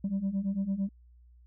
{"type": "beating tone pair", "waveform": "sine", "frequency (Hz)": [190.3, 199.2], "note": ["F#3", "G3"], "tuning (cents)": [49, 28], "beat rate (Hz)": 8.9, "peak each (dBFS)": [-31, -28], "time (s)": [0.04, 0.89], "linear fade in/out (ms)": 5, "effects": ["tanh soft clip ceiling -25 dBFS", "added 60 Hz sine -54 dBFS peak until 1.46 s"]}